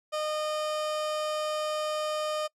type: tone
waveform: 30% pulse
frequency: 612 Hz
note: D#5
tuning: 29 cents flat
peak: -26 dBFS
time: 0.12-2.48 s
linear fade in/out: 20 ms
effects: noise-tail reverb RT60 0.1 s tail -23 dB re dry + low-pass 9000 Hz 12 dB/octave